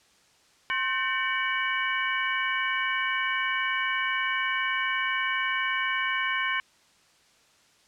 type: tone cluster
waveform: sine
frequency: 1061 / 1542 / 1806 / 2266 / 2949 Hz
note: C6 / G6 / A6 / C#7 / F#7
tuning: +24 / -29 / +45 / +37 / -6 cents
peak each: -31 / -31 / -32 / -30 / -34 dBFS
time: 0.7-6.6 s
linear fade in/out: 0 ms
effects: white hiss -61 dBFS RMS until 7.87 s + low-pass 7000 Hz 12 dB/octave